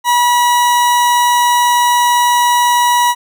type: tone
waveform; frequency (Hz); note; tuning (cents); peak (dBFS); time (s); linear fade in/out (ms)
40% pulse; 969; B5; -33; -8; 0.04-3.15; 50
effects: none